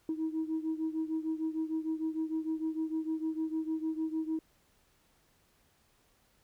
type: beating tone pair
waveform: sine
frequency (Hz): 316.4 / 323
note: D#4 / E4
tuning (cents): +29 / -35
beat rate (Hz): 6.6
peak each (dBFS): -32 / -35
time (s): 0.09-4.39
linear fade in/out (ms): 2
effects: tanh soft clip ceiling -26 dBFS + pink hiss -69 dBFS RMS until 6.43 s